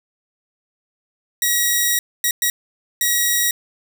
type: tone bursts at uneven times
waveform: 5% pulse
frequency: 1909 Hz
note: A#6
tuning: 41 cents sharp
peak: -5 dBFS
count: 4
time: 1.42-1.99 / 2.24-2.31 / 2.42-2.5 / 3.01-3.51 s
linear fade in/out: 2 ms
effects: none